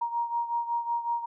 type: beating tone pair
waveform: sine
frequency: 939 / 944.4 Hz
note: A#5 / A#5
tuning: +12 / +22 cents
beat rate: 5.4 Hz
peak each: -28 / -33 dBFS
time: 0.01-1.26 s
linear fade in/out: 10 ms
effects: none